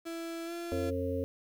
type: tone with pitch glide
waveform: 35% pulse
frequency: 332.4 to 341.9 Hz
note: E4 to F4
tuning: +15 to -37 cents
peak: -35 dBFS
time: 0.05-0.91 s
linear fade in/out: 20 ms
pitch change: +48 cents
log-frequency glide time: 0.45-0.53 s
type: harmonic tone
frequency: 90 Hz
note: F#2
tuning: 47 cents flat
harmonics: 1 / 3 / 5 / 6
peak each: -36 / -36 / -36 / -36 dBFS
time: 0.72-1.24 s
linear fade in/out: 0 ms
effects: 10-bit